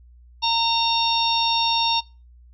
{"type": "harmonic tone with a mistuned harmonic", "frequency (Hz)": 920, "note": "A#5", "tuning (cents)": -23, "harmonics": [1, 3, 4, 5, 6], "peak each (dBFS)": [-22, -28, -23, -31, -26], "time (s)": [0.42, 2.01], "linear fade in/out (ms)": 20, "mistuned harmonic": 5, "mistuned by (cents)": -60, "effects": ["noise-tail reverb RT60 0.3 s tail -22 dB re dry", "added 60 Hz sine -46 dBFS peak until 2.53 s"]}